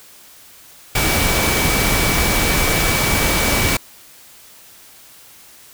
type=tone in noise; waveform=sine; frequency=2289 Hz; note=D7; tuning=45 cents flat; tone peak=-23 dBFS; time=0.95-3.77 s; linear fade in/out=5 ms; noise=pink; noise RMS=-17 dBFS; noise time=0.95-3.77 s; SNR=-9 dB; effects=white hiss -44 dBFS RMS until 5.73 s